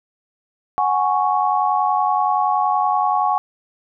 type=chord; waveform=sine; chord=F# suspended second; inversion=none; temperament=equal; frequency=740 / 830.6 / 1108.7 Hz; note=F#5 / G#5 / C#6; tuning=0 / 0 / 0 cents; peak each=-20 / -19 / -20 dBFS; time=0.78-3.38 s; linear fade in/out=0 ms; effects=none